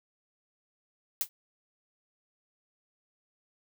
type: noise with exponential decay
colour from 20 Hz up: blue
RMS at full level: -24 dBFS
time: 1.21-1.29 s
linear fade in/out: 0 ms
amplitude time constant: 16 ms
effects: none